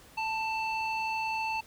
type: tone with low-pass filter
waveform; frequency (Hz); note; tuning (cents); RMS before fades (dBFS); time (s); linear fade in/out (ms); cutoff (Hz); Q
square; 886; A5; +12; -32; 0.17-1.61; 10; 3300; 3.5
effects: pink hiss -55 dBFS RMS until 1.66 s